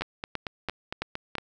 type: two click trains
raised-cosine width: 0.3 ms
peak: -16 / -13 dBFS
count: 7 / 5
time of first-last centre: 0.01-1.383 / 0.02-1.353 s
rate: 4.37 / 3 Hz
effects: none